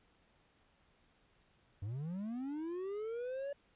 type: linear sweep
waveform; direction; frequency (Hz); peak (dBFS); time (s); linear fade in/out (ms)
triangle; up; 92.5 to 574; -36; 1.82-3.53; 5
effects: pink hiss -71 dBFS RMS until 3.75 s + resampled to 8000 Hz